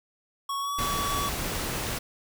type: tone with pitch glide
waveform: square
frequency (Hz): 1108.7 to 1136.6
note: C#6 to C#6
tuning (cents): 0 to +43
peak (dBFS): -29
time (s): 0.49-1.29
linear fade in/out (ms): 5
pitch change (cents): +43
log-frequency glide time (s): 0.59-0.73
type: noise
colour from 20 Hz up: pink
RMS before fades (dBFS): -31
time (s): 0.78-1.99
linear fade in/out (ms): 10
effects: none